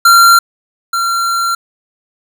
square tone pair in turn, 1376 / 1370.1 Hz, F6 / F6, -26 / -34 cents, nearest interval unison, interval 8 cents, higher first, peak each -4 / -13 dBFS, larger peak first, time 0.05-0.39 / 0.93-1.55 s, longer second, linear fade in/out 5 ms, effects none

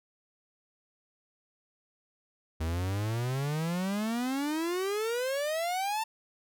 45% pulse exponential sweep, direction up, 77.78 to 903 Hz, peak -29 dBFS, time 2.6-6.04 s, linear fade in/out 10 ms, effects none

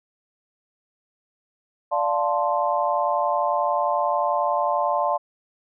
sine chord, D minor seventh, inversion none, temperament equal, 587.3 / 698.5 / 880 / 1046.5 Hz, D5 / F5 / A5 / C6, 0 / 0 / 0 / 0 cents, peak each -25 dBFS, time 1.91-5.18 s, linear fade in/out 20 ms, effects none

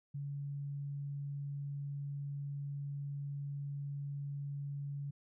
sine tone, 141.8 Hz, C#3, 40 cents sharp, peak -38 dBFS, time 0.14-5.11 s, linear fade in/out 10 ms, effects none

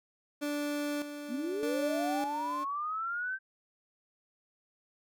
30% pulse tone with tremolo, 292.2 Hz, D4, 9 cents flat, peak -29 dBFS, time 0.41-2.65 s, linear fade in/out 20 ms, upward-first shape square, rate 0.82 Hz, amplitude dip 60%
sine linear sweep, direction up, 216.5 to 1568 Hz, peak -32 dBFS, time 1.28-3.39 s, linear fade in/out 50 ms
effects none

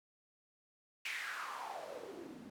white noise with band-pass filter sweep, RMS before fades -45 dBFS, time 1.05-2.5 s, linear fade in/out 5 ms, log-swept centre 2400 to 210 Hz, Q 4.7, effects none

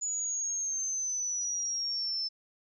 sine exponential sweep, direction down, 6930 to 5274 Hz, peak -30 dBFS, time 0.01-2.29 s, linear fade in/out 20 ms, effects none

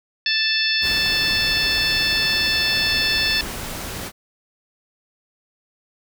harmonic tone, 880 Hz, A5, in tune, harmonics 2 / 3 / 4 / 5 / 6, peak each -24 / -24 / -24 / -24 / -24 dBFS, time 0.26-3.41 s, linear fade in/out 2 ms
pink noise, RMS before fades -30 dBFS, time 0.81-4.12 s, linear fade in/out 50 ms
effects none

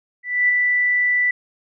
sine tone with ADSR envelope, 1975.5 Hz, B6, in tune, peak -12 dBFS, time 0.23-1.31 s, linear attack 260 ms, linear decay 9 ms, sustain -3 dB, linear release 4 ms, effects none

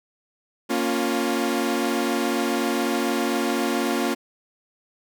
sawtooth chord, Bb minor, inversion none, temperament equal with one note detuned, 233.1 / 277.2 / 353.3 Hz, Bb3 / Db4 / F4, 0 / 0 / +20 cents, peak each -22 dBFS, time 0.69-4.15 s, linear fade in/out 20 ms, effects none

